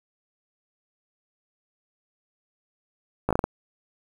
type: slowing click train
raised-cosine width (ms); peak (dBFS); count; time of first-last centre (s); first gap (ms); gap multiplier
1; -8; 6; 3.29-3.44; 16; 1.32
effects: 7-bit